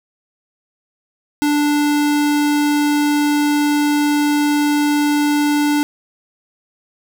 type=tone; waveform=square; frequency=293.7 Hz; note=D4; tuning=in tune; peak=-14 dBFS; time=1.42-5.83 s; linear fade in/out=0 ms; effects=none